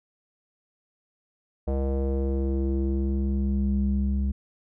square tone with low-pass filter sweep, 67.5 Hz, C#2, 45 cents flat, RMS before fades -25 dBFS, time 1.67-4.32 s, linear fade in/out 10 ms, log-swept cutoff 590 to 160 Hz, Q 3.1, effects none

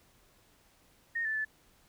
sine tone with pitch steps, 1849 / 1757 / 1742 Hz, A#6 / A6 / A6, -15 / -3 / -18 cents, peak -30 dBFS, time 1.15-1.45 s, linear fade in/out 10 ms, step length 100 ms, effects pink hiss -65 dBFS RMS until 1.88 s

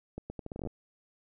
accelerating click train, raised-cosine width 2 ms, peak -25 dBFS, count 12, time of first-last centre 0.18-0.672 s, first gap 120 ms, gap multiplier 0.77, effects none

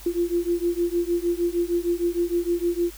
sine beating tone pair, 342.8 / 349.3 Hz, F4 / F4, -32 / 0 cents, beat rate 6.5 Hz, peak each -24 / -24 dBFS, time 0.06-2.91 s, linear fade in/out 5 ms, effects added 50 Hz sine -42 dBFS peak until 2.97 s + white hiss -45 dBFS RMS until 2.97 s

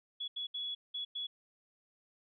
sine tone bursts at uneven times, 3382 Hz, G#7, 31 cents sharp, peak -36 dBFS, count 5, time 0.2-0.28 / 0.36-0.47 / 0.54-0.75 / 0.94-1.05 / 1.15-1.27 s, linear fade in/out 10 ms, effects none

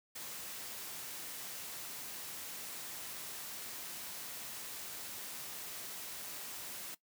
white noise, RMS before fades -45 dBFS, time 0.15-6.95 s, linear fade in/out 10 ms, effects noise-tail reverb RT60 0.1 s tail -18 dB re dry + high-pass 100 Hz 12 dB/octave

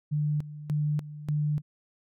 sine tone with tremolo, 149.3 Hz, D3, 29 cents sharp, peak -24 dBFS, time 0.11-1.62 s, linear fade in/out 20 ms, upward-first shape square, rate 1.7 Hz, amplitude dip 80%, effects none

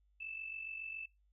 sine tone with amplitude modulation, 2637 Hz, E7, in tune, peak -39 dBFS, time 0.2-1.06 s, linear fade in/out 10 ms, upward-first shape sine, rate 47.2 Hz, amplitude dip 65%, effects noise-tail reverb RT60 0.2 s tail -22 dB re dry + added 50 Hz sine -69 dBFS peak until 1.32 s

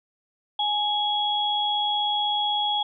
sine tone pair together, 835 / 3332 Hz, G#5 / G#7, +9 / +5 cents, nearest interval 2 octaves, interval 2396 cents, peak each -25 / -24 dBFS, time 0.59-2.83 s, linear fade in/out 5 ms, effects none

